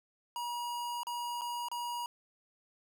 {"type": "tone with dropouts", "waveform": "square", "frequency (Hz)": 958, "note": "A#5", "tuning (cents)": 47, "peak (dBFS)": -36, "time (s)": [0.36, 2.06], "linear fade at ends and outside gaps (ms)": 1, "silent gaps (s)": [[1.033, 1.069], [1.411, 1.417], [1.685, 1.715]], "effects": []}